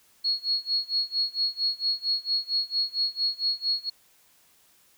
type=tone with tremolo; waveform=sine; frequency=4326 Hz; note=C#8; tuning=43 cents flat; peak=-21 dBFS; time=0.24-3.9 s; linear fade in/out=10 ms; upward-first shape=sine; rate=4.4 Hz; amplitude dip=95%; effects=white hiss -61 dBFS RMS until 4.97 s